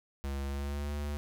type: tone with pitch glide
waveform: square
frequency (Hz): 69.3 to 72.96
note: C#2 to D2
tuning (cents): 0 to -11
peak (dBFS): -34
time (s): 0.24-1.17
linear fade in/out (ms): 0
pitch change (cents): +89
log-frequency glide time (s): 0.48-0.92
effects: none